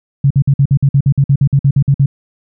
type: tone bursts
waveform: sine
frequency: 138.59 Hz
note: C#3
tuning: in tune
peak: -6 dBFS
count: 16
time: 0.24-2.06 s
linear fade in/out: 5 ms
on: 65 ms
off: 52 ms
effects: none